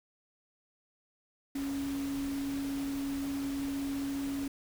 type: tone in noise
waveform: sine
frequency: 277.2 Hz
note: C#4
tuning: in tune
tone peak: -32 dBFS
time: 1.55-4.48 s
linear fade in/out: 5 ms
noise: pink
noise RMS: -45 dBFS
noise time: 1.55-4.48 s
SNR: +10 dB
effects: none